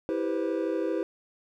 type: chord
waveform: triangle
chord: C major seventh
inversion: first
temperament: just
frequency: 327 / 392.4 / 490.5 / 523.3 Hz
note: E4 / G4 / B4 / C5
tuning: -14 / +2 / -12 / 0 cents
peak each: -28 / -30 / -31 / -32 dBFS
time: 0.09-1.03 s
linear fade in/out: 0 ms
effects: none